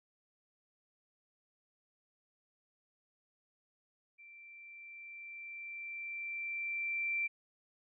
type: tone with level ramp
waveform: sine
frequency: 2349 Hz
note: D7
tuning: in tune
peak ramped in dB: -53 to -31 dBFS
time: 4.18-7.28 s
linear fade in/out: 20 ms
effects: none